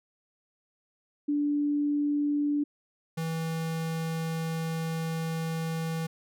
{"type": "tone pair in turn", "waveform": ["sine", "square"], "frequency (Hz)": [291.6, 162.71], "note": ["D4", "E3"], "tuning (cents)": [-12, -22], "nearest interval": "minor seventh", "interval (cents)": 1010, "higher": "first", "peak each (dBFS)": [-24, -30], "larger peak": "first", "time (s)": [[1.28, 2.64], [3.17, 6.07]], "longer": "second", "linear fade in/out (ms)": 10, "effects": []}